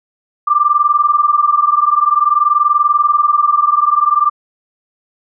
sine tone pair together, 1174.7 / 1195.2 Hz, D6 / D6, 0 / +30 cents, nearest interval unison, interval 30 cents, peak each -12 dBFS, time 0.47-4.3 s, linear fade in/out 10 ms, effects none

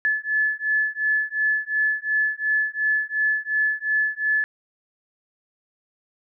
sine beating tone pair, 1724 / 1726.8 Hz, A6 / A6, -36 / -33 cents, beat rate 2.8 Hz, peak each -23 dBFS, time 0.05-4.44 s, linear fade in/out 0 ms, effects none

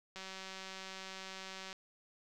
click train, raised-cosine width 0.2 ms, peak -29 dBFS, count 299, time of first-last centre 0.16-1.728 s, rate 190 Hz, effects none

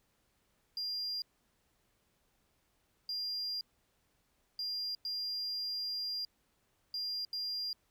triangle tone bursts at uneven times, 4800 Hz, D8, 37 cents sharp, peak -33 dBFS, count 6, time 0.77-1.22 / 3.09-3.61 / 4.59-4.95 / 5.05-6.25 / 6.94-7.25 / 7.33-7.73 s, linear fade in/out 2 ms, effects tanh soft clip ceiling -30 dBFS + pink hiss -75 dBFS RMS until 7.9 s

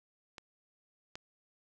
clicks, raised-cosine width 0.2 ms, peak -28 / -25 dBFS, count 2, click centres 0.382 / 1.155 s, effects none

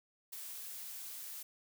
blue noise with ADSR envelope, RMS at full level -42 dBFS, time 0.32-1.43 s, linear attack 15 ms, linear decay 4 ms, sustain -4 dB, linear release 7 ms, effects none

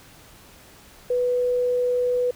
sine tone, 493.9 Hz, B4, in tune, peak -19 dBFS, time 1.1-2.31 s, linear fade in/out 5 ms, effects pink hiss -49 dBFS RMS until 2.35 s

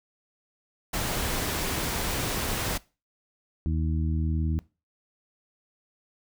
pink noise, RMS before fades -29 dBFS, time 0.93-2.78 s, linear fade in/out 10 ms
harmonic tone, 79.4 Hz, D#2, 36 cents sharp, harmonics 1 / 2 / 3 / 4, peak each -25 / -31 / -35 / -37 dBFS, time 3.66-4.59 s, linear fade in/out 0 ms
effects noise-tail reverb RT60 0.3 s tail -21 dB re dry

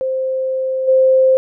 sine tone with level steps, 523.3 Hz, C5, in tune, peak -16 / -8 dBFS, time 0.01-1.37 s, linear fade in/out 0 ms, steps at 0.87 s, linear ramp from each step 20 ms, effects none

